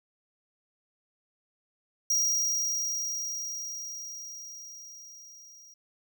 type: tone with level ramp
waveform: square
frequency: 5710 Hz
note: F8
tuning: 37 cents sharp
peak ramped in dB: -23 to -51 dBFS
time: 2.1-5.74 s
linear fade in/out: 5 ms
effects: none